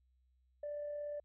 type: tone with amplitude modulation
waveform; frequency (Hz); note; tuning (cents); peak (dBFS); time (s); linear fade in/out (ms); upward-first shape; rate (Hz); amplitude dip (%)
sine; 587.3; D5; 0; -37; 0.63-1.2; 5; sine; 37.1; 25
effects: tanh soft clip ceiling -35 dBFS + added 63 Hz sine -70 dBFS peak until 1.24 s